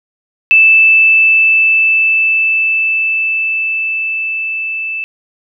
sine tone with level ramp, 2637 Hz, E7, in tune, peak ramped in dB -3 to -17 dBFS, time 0.51-5.04 s, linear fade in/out 0 ms, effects none

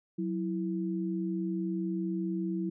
sine tone pair together, 185 / 329.6 Hz, F#3 / E4, 0 / 0 cents, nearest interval minor seventh, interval 1000 cents, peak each -32 / -33 dBFS, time 0.18-2.7 s, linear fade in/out 10 ms, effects none

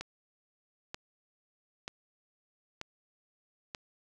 click train, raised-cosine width 0.2 ms, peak -21 dBFS, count 5, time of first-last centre 0.01-3.748 s, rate 1.07 Hz, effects none

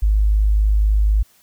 sine tone, 52 Hz, G#1, 3 cents sharp, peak -12 dBFS, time 0.02-1.23 s, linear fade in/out 10 ms, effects white hiss -55 dBFS RMS until 1.42 s

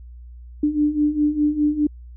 sine beating tone pair, 294.3 / 299.2 Hz, D4 / D4, +4 / +32 cents, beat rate 4.9 Hz, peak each -22 / -18 dBFS, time 0.63-1.87 s, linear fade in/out 5 ms, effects added 60 Hz sine -37 dBFS peak until 2.16 s

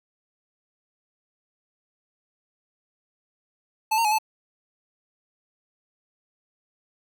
square tone with pitch steps, 872 / 918 / 846 / 873 Hz, A5 / A#5 / G#5 / A5, -16 / -27 / +32 / -14 cents, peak -20 dBFS, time 3.91-4.186 s, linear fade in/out 10 ms, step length 69 ms, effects none

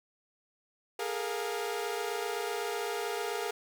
sawtooth tone cluster, 411.1 / 438.6 / 466.9 / 707 Hz, G#4 / A4 / A#4 / F5, -18 / -6 / +3 / +21 cents, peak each -32 / -39 / -33 / -36 dBFS, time 0.99-3.51 s, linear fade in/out 5 ms, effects none

